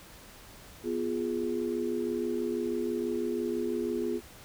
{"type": "chord", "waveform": "sine", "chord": "F diminished", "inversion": "second", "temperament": "equal", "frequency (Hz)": [246.9, 349.2, 415.3], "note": ["Cb4", "F4", "Ab4"], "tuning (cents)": [0, 0, 0], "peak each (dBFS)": [-34, -32, -33], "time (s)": [0.83, 4.21], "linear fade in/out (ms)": 50, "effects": ["pink hiss -51 dBFS RMS until 4.44 s"]}